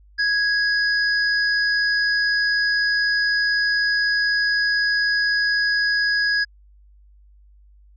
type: tone pair together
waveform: sine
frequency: 1661.2 / 4978 Hz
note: G#6 / D#8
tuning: 0 / 0 cents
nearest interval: octave + perfect fifth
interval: 1900 cents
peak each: -18 / -24 dBFS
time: 0.18-6.45 s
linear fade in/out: 20 ms
effects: added 50 Hz sine -48 dBFS peak until 7.96 s